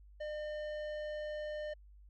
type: tone with tanh clipping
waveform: sine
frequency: 604 Hz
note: D5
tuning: 48 cents sharp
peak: -40 dBFS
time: 0.2-1.74 s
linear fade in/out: 10 ms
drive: 12 dB
effects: added 50 Hz sine -55 dBFS peak until 2.09 s